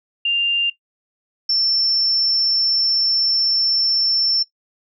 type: tone pair in turn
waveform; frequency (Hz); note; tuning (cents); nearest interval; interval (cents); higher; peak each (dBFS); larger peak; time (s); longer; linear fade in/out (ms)
sine; 2794 / 5382; F7 / E8; 0 / +35; major seventh; 1135; second; -15; neither; 0.25-0.7 / 1.49-4.43; second; 5
effects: noise-tail reverb RT60 0.1 s tail -17 dB re dry